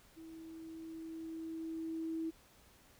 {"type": "tone with level ramp", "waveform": "sine", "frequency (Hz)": 324.2, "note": "E4", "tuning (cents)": -29, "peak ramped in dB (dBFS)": [-49, -35], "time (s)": [0.16, 2.31], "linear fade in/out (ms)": 20, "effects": ["pink hiss -64 dBFS RMS until 2.99 s"]}